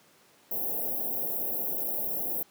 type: band-stop noise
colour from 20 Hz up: white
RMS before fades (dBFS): -31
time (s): 0.51-2.43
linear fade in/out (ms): 5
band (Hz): 770 to 12000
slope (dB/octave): 48
effects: pink hiss -60 dBFS RMS until 2.5 s + high-pass 200 Hz 12 dB/octave